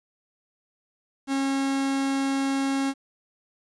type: tone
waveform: 45% pulse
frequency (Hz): 272.3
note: C#4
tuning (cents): -31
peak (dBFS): -23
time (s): 1.27-2.94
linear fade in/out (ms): 50
effects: resampled to 22050 Hz + 9-bit